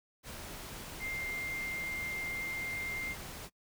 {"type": "tone in noise", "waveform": "sine", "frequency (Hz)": 2103, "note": "C7", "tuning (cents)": 8, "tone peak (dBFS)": -36, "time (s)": [0.99, 3.16], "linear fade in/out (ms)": 50, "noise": "pink", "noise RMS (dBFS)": -45, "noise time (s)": [0.23, 3.5], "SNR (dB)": 6, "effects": ["noise-tail reverb RT60 0.1 s tail -24 dB re dry"]}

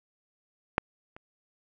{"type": "clicks", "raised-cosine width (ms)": 0.5, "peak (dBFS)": [-7, -30], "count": 2, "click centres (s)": [0.781, 1.165], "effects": []}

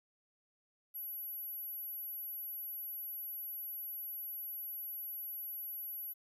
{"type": "tone", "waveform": "sine", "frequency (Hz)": 11710, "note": "F#9", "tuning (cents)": -19, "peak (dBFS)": -40, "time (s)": [0.94, 6.14], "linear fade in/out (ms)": 20, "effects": ["12-bit"]}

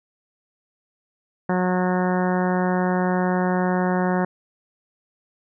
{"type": "harmonic tone", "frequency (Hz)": 182.2, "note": "F#3", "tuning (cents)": -26, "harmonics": [1, 2, 3, 4, 5, 6, 7, 8, 9, 10], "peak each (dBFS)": [-21, -26, -28, -28, -30, -33, -39, -34, -36, -36], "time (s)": [1.49, 4.25], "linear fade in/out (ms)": 5, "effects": []}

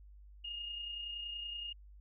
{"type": "tone with amplitude modulation", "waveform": "sine", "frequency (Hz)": 2844, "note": "F7", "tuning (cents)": 31, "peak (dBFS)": -38, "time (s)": [0.44, 1.73], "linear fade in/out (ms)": 10, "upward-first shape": "sine", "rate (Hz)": 30.6, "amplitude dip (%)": 40, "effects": ["added 50 Hz sine -53 dBFS peak until 2 s"]}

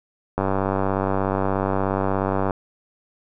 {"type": "click train", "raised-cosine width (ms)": 1, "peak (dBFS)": -8, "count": 207, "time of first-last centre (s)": [0.38, 2.508], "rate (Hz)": 96.8, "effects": []}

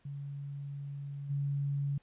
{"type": "tone with level steps", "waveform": "sine", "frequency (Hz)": 141.1, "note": "C#3", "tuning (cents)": 31, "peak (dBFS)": [-38, -30], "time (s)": [0.05, 1.98], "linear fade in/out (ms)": 5, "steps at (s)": 1.29, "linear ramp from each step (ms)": 20, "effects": ["pink hiss -69 dBFS RMS until 2.02 s", "resampled to 8000 Hz"]}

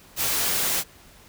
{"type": "noise", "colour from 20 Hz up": "white", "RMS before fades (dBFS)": -24, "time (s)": [0.16, 0.84], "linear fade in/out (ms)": 50, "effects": ["pink hiss -51 dBFS RMS until 1.28 s"]}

